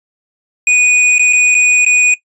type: tone with dropouts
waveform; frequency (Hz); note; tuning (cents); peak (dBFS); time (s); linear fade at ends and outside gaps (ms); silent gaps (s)
square; 2473; D#7; -11; -7; 0.67-2.14; 2; 1.182-1.194 / 1.327-1.332 / 1.545-1.55 / 1.849-1.863
effects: noise-tail reverb RT60 0.1 s tail -18 dB re dry + resampled to 24000 Hz